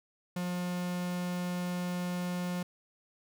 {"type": "tone", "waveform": "45% pulse", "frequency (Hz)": 178.2, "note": "F3", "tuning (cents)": 35, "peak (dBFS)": -32, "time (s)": [0.36, 2.63], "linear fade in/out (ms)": 5, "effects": []}